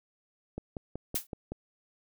click train, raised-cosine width 2 ms, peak -23 dBFS, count 6, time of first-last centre 0.58-1.52 s, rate 5.32 Hz
blue noise with exponential decay, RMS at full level -25 dBFS, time 1.15-1.27 s, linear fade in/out 5 ms, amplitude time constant 25 ms
effects none

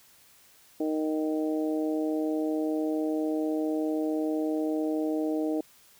harmonic tone, 155.5 Hz, D#3, 1 cent flat, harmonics 2 / 3 / 4 / 5, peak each -27 / -33 / -35 / -42 dBFS, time 0.8-5.61 s, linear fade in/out 5 ms, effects white hiss -58 dBFS RMS until 5.99 s

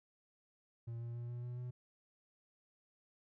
triangle tone with pitch steps, 116.54 / 117.96 / 119.4 / 120.86 / 122.33 / 123.83 Hz, A#2 / A#2 / A#2 / B2 / B2 / B2, 0 / +21 / +42 / -37 / -16 / +5 cents, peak -39 dBFS, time 0.87-1.71 s, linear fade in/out 10 ms, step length 140 ms, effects none

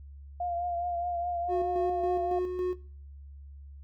sine tone with vibrato, 698.5 Hz, F5, in tune, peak -29 dBFS, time 0.4-2.39 s, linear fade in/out 5 ms, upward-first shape triangle, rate 4.8 Hz, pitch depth 37 cents each way
triangle tone with tremolo, 363.7 Hz, F#4, 30 cents flat, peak -25 dBFS, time 1.48-2.76 s, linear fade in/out 50 ms, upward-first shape square, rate 3.6 Hz, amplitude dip 45%
effects noise-tail reverb RT60 0.5 s tail -21 dB re dry + added 70 Hz sine -44 dBFS peak until 3.83 s

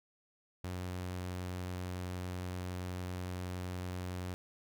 sawtooth tone, 90.7 Hz, F#2, 34 cents flat, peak -34 dBFS, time 0.64-4.34 s, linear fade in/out 0 ms, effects none

